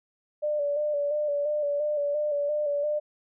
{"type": "tone with vibrato", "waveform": "sine", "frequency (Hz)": 587.3, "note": "D5", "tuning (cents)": 0, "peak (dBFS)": -24, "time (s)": [0.42, 3], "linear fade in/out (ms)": 20, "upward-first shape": "square", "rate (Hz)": 2.9, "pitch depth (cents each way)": 34, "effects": []}